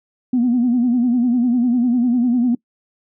sine tone with vibrato, 243.7 Hz, B3, 23 cents flat, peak -12 dBFS, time 0.33-2.55 s, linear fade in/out 5 ms, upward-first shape sine, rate 10 Hz, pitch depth 83 cents each way, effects noise-tail reverb RT60 0.1 s tail -23 dB re dry + tanh soft clip ceiling -9 dBFS

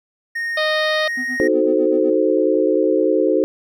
triangle tone with pitch glide, 1852 to 1868.1 Hz, A#6 to A#6, -12 to +3 cents, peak -19 dBFS, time 0.35-1.48 s, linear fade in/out 10 ms, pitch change +15 cents, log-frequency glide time 0.69-1.03 s
harmonic tone, 618 Hz, D#5, 12 cents flat, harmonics 1 / 2 / 4 / 5 / 6 / 7 / 8, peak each -19 / -26 / -32 / -32 / -26 / -31 / -36 dBFS, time 0.57-1.08 s, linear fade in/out 5 ms
triangle tone with tremolo, 252.9 Hz, B3, 41 cents sharp, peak -23 dBFS, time 1.17-2.1 s, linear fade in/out 5 ms, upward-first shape sine, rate 8 Hz, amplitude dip 100%
sine chord, D# diminished seventh, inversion none, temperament equal, 311.1 / 370 / 440 / 523.3 Hz, D#4 / F#4 / A4 / C5, 0 / 0 / 0 / 0 cents, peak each -19 dBFS, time 1.4-3.44 s, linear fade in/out 0 ms
effects none

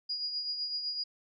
sine tone with tremolo, 4878 Hz, D#8, 35 cents flat, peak -30 dBFS, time 0.09-1.04 s, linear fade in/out 10 ms, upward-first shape triangle, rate 7.9 Hz, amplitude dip 55%, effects none

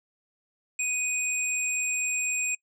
sine tone pair together, 2493 / 7471 Hz, D#7 / A#8, +3 / +3 cents, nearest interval octave + perfect fifth, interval 1900 cents, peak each -27 dBFS, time 0.79-2.55 s, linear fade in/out 5 ms, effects noise-tail reverb RT60 0.1 s tail -26 dB re dry + tanh soft clip ceiling -21 dBFS

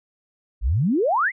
sine exponential sweep, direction up, 46.77 to 2217 Hz, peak -17 dBFS, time 0.61-1.32 s, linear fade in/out 50 ms, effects none

